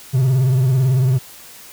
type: tone with vibrato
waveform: triangle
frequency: 130 Hz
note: C3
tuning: 11 cents flat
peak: -10 dBFS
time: 0.13-1.19 s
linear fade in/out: 20 ms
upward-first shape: triangle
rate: 18 Hz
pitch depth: 110 cents each way
effects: white hiss -40 dBFS RMS until 1.72 s